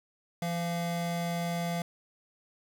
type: tone pair together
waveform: square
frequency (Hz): 170.3 / 688.5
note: F3 / F5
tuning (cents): -43 / -25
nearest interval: 2 octaves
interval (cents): 2418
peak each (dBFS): -32 / -36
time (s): 0.42-1.82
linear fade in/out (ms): 2
effects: none

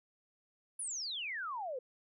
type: exponential sweep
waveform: sine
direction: down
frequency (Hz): 10540 to 481.4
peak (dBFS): -37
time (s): 0.79-1.79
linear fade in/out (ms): 5
effects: none

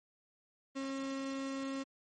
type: tone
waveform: 35% pulse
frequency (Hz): 270.6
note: C#4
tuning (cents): -42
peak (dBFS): -35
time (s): 0.75-1.84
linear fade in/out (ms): 20
effects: MP3 32 kbps

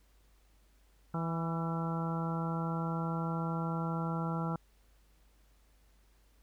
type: harmonic tone with a mistuned harmonic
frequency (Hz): 164.81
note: E3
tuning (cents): 0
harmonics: 1 / 2 / 3 / 4 / 5 / 6 / 7 / 8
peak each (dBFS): -33 / -43 / -44 / -46 / -43 / -45 / -48 / -42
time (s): 1.14-4.56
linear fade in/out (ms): 2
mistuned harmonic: 8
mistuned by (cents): +41
effects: added 50 Hz sine -63 dBFS peak until 6.42 s + pink hiss -71 dBFS RMS until 6.42 s

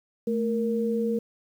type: tone pair together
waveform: sine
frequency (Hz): 220 / 466.5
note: A3 / A#4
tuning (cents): 0 / +1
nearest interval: octave + minor second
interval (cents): 1301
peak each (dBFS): -26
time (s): 0.27-1.19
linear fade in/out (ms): 5
effects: 9-bit

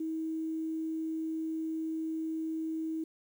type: tone with quantisation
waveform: sine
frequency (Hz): 320.1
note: D#4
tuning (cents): +49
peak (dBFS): -32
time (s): 0-3.04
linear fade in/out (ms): 5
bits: 10
effects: none

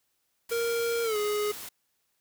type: noise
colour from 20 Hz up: white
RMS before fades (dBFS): -41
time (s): 0.49-1.69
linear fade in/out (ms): 5
type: tone with pitch glide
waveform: square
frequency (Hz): 466.2 to 417.7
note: A#4 to G#4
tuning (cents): 0 to +10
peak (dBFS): -27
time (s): 0.51-1.52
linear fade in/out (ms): 10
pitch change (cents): -190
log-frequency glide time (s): 1.03-1.17
effects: white hiss -75 dBFS RMS until 2.2 s

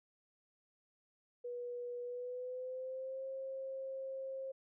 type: tone with pitch glide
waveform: sine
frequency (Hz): 486.2 to 533.3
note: B4 to C5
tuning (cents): -27 to +33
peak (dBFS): -40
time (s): 1.44-4.52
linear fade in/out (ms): 10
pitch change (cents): +160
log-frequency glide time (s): 2.02-3.25
effects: none

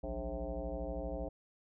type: tone with frequency modulation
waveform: sine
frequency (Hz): 293.7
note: D4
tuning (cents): 0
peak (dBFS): -36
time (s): 0.03-1.29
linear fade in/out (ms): 10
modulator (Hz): 120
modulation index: 3.3
effects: none

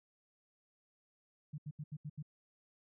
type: tone bursts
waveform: sine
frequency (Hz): 149.6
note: D3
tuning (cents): +32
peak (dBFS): -40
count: 6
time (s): 1.53-2.227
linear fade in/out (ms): 10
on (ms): 52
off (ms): 77
effects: none

